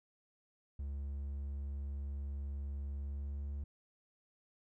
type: tone with pitch glide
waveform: triangle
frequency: 70.1 to 71.16 Hz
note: C#2 to C#2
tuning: +20 to +46 cents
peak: -36 dBFS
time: 0.79-3.64 s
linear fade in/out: 5 ms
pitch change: +26 cents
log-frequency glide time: 2.98-3.53 s
effects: none